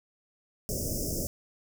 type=band-stop noise; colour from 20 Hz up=pink; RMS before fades=-32 dBFS; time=0.69-1.27 s; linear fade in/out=0 ms; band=640 to 5100 Hz; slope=96 dB/octave; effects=none